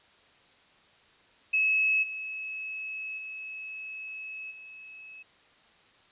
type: tone with level steps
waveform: sine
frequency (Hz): 2581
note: E7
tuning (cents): -37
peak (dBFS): -22 / -34 / -37 / -44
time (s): 1.53-5.23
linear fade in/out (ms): 10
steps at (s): 2.02 / 3.17 / 4.5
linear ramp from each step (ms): 20
effects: white hiss -60 dBFS RMS until 6.11 s + resampled to 8000 Hz